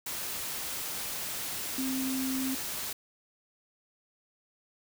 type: tone in noise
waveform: sine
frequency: 262.8 Hz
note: C4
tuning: 8 cents sharp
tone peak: -30 dBFS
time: 1.78-2.55 s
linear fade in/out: 5 ms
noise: white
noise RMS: -36 dBFS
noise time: 0.06-2.93 s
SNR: +3 dB
effects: none